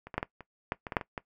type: clicks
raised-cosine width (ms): 0.5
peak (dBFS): -28 / -23 / -13 / -16 / -29 / -13 / -22 / -19 / -9 / -22 / -19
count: 11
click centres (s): 0.07 / 0.142 / 0.18 / 0.229 / 0.407 / 0.721 / 0.868 / 0.922 / 0.968 / 1.012 / 1.178
effects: noise-tail reverb RT60 0.1 s tail -19 dB re dry